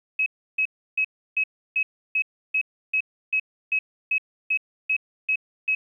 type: tone bursts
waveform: sine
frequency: 2560 Hz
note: D#7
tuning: 49 cents sharp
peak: -19 dBFS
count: 15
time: 0.19-5.75 s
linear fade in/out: 5 ms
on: 72 ms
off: 320 ms
effects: 10-bit